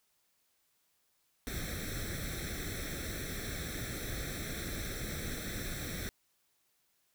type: noise with comb filter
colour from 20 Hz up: pink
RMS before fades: -39 dBFS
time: 1.47-6.09 s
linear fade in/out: 0 ms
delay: 0.52 ms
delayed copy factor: +0.9
effects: white hiss -75 dBFS RMS until 7.14 s